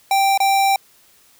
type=tone with dropouts; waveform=square; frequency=784 Hz; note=G5; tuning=in tune; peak=-14 dBFS; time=0.11-0.76 s; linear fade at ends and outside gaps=2 ms; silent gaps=0.376-0.402 s; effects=white hiss -53 dBFS RMS until 1.39 s